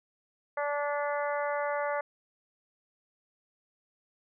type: harmonic tone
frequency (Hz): 290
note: D4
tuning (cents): -22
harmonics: 2 / 3 / 4 / 5 / 6 / 7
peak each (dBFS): -31 / -35 / -37 / -39 / -41 / -42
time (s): 0.57-2.01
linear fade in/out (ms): 5
effects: none